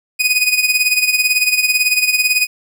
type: tone with tremolo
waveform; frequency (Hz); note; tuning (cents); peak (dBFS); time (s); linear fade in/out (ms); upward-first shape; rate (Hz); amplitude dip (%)
sawtooth; 2489; D#7; 0; -6; 0.19-2.47; 20; sine; 18; 70
effects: none